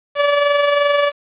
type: tone with amplitude modulation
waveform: sawtooth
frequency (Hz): 576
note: D5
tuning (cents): -34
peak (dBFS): -7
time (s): 0.15-1.12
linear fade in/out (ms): 50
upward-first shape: sine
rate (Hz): 22.8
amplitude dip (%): 40
effects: resampled to 8000 Hz + 7-bit